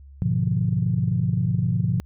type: chord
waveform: sine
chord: G# diminished seventh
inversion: none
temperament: equal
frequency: 103.83 / 123.47 / 146.83 / 174.61 Hz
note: G#2 / B2 / D3 / F3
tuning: 0 / 0 / 0 / 0 cents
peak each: -25 / -23 / -27 / -24 dBFS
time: 0.22-2 s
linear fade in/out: 0 ms
effects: tanh soft clip ceiling -9 dBFS + added 69 Hz sine -42 dBFS peak until 2.05 s